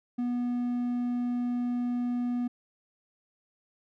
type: tone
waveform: triangle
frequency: 243.8 Hz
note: B3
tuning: 22 cents flat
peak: -25 dBFS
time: 0.18-2.48 s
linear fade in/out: 10 ms
effects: none